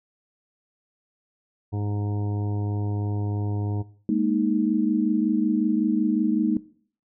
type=harmonic tone; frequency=103.1 Hz; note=G#2; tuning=12 cents flat; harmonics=1 / 2 / 3 / 4 / 5 / 6 / 7 / 8 / 9; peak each=-25 / -37 / -35 / -39 / -48 / -52 / -43 / -52 / -46 dBFS; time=1.72-3.83 s; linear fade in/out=20 ms
type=chord; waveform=sine; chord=Ab suspended second; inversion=none; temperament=equal; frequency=207.7 / 233.1 / 311.1 Hz; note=Ab3 / Bb3 / Eb4; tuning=0 / 0 / 0 cents; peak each=-24 dBFS; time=4.09-6.57 s; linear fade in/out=2 ms
effects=noise-tail reverb RT60 0.5 s tail -18 dB re dry